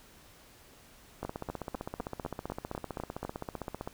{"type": "two click trains", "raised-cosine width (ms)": 1, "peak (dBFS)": [-21, -22], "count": [9, 42], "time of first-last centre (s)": [[1.25, 3.25], [1.23, 3.875]], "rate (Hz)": [4, 15.5], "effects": ["pink hiss -57 dBFS RMS until 3.93 s"]}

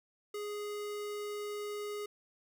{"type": "tone", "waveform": "square", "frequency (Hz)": 415, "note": "G#4", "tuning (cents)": -1, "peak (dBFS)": -38, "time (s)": [0.34, 2.06], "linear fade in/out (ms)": 5, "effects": []}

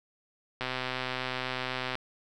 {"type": "click train", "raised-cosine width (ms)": 0.3, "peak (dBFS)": -16, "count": 173, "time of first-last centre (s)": [0.61, 1.954], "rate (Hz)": 128, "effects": []}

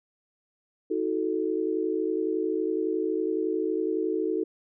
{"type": "chord", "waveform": "sine", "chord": "D# diminished", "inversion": "none", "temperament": "equal with one note detuned", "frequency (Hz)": [318.2, 370, 440], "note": ["D#4", "F#4", "A4"], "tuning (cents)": [39, 0, 0], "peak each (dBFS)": -29, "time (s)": [0.9, 4.44], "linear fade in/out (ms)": 10, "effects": []}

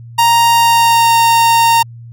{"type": "tone with pitch glide", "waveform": "45% pulse", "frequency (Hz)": [932.3, 922.7], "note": ["A#5", "A#5"], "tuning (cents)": [0, -18], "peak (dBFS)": -7, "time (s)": [0.18, 1.83], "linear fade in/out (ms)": 10, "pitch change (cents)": -18, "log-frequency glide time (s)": [0.49, 1.15], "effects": ["added 117 Hz sine -30 dBFS peak until 2.12 s"]}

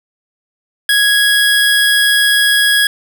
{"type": "tone", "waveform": "25% pulse", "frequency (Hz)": 1661.2, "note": "G#6", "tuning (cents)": 0, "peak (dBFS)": -5, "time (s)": [0.89, 2.87], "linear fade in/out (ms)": 2, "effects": []}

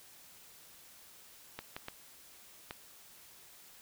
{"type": "clicks", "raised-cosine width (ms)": 0.3, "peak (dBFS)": -24, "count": 4, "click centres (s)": [1.59, 1.765, 1.884, 2.709], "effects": ["white hiss -57 dBFS RMS until 3.81 s"]}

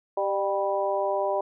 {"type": "harmonic tone with a mistuned harmonic", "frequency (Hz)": 196, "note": "G3", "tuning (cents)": 0, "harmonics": [2, 3, 4, 5], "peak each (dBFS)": [-30, -26, -30, -31], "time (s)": [0.17, 1.41], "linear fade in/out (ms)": 5, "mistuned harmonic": 3, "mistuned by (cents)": 31, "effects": []}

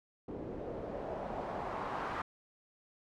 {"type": "noise with low-pass filter sweep", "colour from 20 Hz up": "white", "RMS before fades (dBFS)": -40, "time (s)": [0.28, 2.22], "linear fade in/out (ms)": 5, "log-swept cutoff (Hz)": [380, 1200], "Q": 1.9, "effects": []}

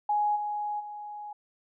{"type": "tone with level steps", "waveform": "sine", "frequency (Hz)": 834, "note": "G#5", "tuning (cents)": 7, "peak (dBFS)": [-23, -29, -37], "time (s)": [0.09, 1.33], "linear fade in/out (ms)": 5, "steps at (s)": [0.35, 0.79], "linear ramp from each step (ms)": 20, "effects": []}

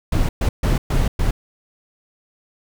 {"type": "noise bursts at uneven times", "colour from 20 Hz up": "brown", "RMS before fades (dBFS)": -17, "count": 5, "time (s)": [[0.12, 0.29], [0.41, 0.49], [0.63, 0.78], [0.9, 1.08], [1.19, 1.31]], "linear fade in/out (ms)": 5, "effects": []}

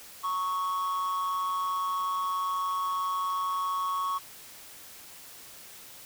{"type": "tone with amplitude modulation", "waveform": "triangle", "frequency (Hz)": 1107, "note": "C#6", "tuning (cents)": -3, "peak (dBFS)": -23, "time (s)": [0.23, 4.19], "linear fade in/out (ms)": 20, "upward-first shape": "sine", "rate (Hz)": 183, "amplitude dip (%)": 55, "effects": ["white hiss -48 dBFS RMS until 6.05 s"]}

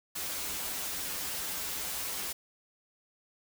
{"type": "noise with comb filter", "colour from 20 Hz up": "white", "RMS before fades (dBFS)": -36, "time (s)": [0.15, 2.33], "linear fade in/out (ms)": 10, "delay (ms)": 8.6, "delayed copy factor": -0.85, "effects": []}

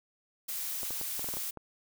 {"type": "noise", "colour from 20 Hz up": "blue", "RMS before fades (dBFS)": -36, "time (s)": [0.48, 1.51], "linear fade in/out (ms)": 10}
{"type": "clicks", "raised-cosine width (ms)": 1, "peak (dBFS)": -28, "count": 9, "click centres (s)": [0.832, 0.907, 1.013, 1.194, 1.244, 1.288, 1.339, 1.37, 1.573]}
{"effects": []}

